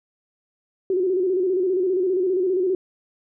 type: tone with vibrato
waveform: sine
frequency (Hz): 370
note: F#4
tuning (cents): 0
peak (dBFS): -18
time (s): 0.9-2.75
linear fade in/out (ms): 2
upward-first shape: square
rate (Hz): 15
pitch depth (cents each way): 64
effects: none